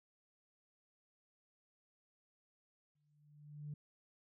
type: tone with exponential growth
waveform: sine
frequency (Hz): 148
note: D3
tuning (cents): +14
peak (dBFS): -40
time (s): 2.95-3.74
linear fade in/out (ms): 5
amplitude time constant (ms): 170
effects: tanh soft clip ceiling -37 dBFS